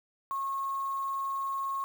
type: tone with quantisation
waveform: sine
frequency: 1089 Hz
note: C#6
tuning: 31 cents flat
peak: -30 dBFS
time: 0.31-1.84 s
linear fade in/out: 0 ms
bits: 8
effects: none